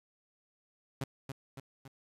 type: tone with echo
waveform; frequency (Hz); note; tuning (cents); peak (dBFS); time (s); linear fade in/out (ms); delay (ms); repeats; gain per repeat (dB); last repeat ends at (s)
sawtooth; 135; C#3; -45; -29; 1.01-1.04; 5; 280; 3; -5; 1.88
effects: resampled to 32000 Hz + 10-bit